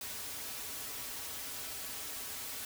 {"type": "noise with comb filter", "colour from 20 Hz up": "white", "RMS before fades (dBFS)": -42, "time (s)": [0.01, 2.65], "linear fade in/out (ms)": 2, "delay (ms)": 5.7, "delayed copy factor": -0.75, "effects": []}